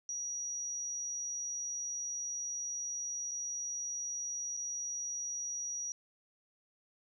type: tone with dropouts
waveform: sine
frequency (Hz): 5780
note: F#8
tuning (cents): -41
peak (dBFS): -36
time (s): 0.09-5.92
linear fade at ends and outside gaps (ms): 1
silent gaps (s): 3.312-3.316 / 4.568-4.573
effects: none